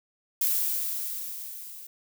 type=noise with level ramp; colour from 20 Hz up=violet; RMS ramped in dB=-24 to -44 dBFS; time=0.41-1.87 s; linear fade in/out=5 ms; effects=none